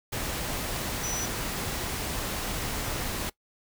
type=tone in noise; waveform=sine; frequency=5920 Hz; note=F#8; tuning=in tune; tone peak=-31 dBFS; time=1.03-1.26 s; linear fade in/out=10 ms; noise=pink; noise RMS=-32 dBFS; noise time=0.12-3.3 s; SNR=-2 dB; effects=noise-tail reverb RT60 0.1 s tail -21 dB re dry